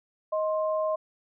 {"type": "tone pair together", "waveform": "sine", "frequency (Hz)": [627, 1054.5], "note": ["D#5", "C6"], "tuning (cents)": [13, 13], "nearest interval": "major sixth", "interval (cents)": 900, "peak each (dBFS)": [-25, -32], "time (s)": [0.32, 0.96], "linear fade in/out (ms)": 10, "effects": []}